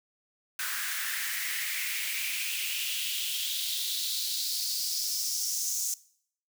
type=noise with high-pass filter sweep; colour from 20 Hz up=white; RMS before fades=-32 dBFS; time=0.59-5.94 s; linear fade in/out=2 ms; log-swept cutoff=1500 to 6500 Hz; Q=4.1; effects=noise-tail reverb RT60 0.6 s tail -20 dB re dry